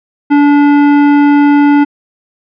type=tone with hard clipping; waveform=sine; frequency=288.8 Hz; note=D4; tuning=29 cents flat; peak=-6 dBFS; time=0.3-1.85 s; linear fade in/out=20 ms; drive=13 dB; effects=resampled to 11025 Hz